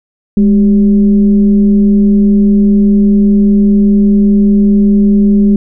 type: tone with frequency modulation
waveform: sine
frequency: 205.5 Hz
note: G#3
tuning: 18 cents flat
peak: -4 dBFS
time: 0.37-5.56 s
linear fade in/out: 2 ms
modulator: 183 Hz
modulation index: 0.41
effects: none